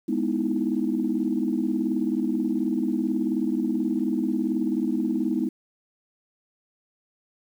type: chord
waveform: sine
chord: E major seventh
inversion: first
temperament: equal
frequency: 207.7 / 246.9 / 311.1 / 329.6 Hz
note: G#3 / B3 / D#4 / E4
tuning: 0 / 0 / 0 / 0 cents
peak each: -28 / -26 / -27 / -29 dBFS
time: 0.08-5.49 s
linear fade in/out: 10 ms
effects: tanh soft clip ceiling -12 dBFS + 9-bit